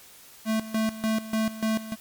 square tone with tremolo, 220 Hz, A3, in tune, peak -23 dBFS, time 0.45-1.96 s, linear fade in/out 50 ms, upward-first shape square, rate 3.4 Hz, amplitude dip 80%, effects white hiss -50 dBFS RMS until 2 s + MP3 96 kbps

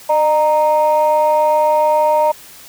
sine tone pair together, 607.6 / 930 Hz, D#5 / A#5, -41 / -4 cents, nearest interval perfect fifth, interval 737 cents, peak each -12 dBFS, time 0.09-2.32 s, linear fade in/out 10 ms, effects tanh soft clip ceiling -5 dBFS + white hiss -39 dBFS RMS until 2.68 s

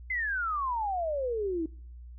sine exponential sweep, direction down, 2093 to 311.1 Hz, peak -28 dBFS, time 0.1-1.66 s, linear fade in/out 5 ms, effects noise-tail reverb RT60 0.5 s tail -23 dB re dry + added 60 Hz sine -43 dBFS peak until 2.18 s

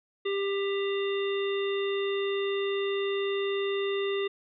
harmonic tone with a mistuned harmonic, 396.3 Hz, G4, 19 cents sharp, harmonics 1 / 3 / 5 / 7 / 9, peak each -27 / -40 / -39 / -40 / -40 dBFS, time 0.25-4.28 s, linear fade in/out 10 ms, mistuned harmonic 9, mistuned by +21 cents, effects none

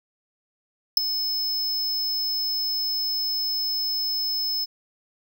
square tone with ADSR envelope, 5210 Hz, E8, 21 cents flat, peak -9 dBFS, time 0.97-4.66 s, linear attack 3 ms, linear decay 7 ms, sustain -15 dB, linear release 27 ms, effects none

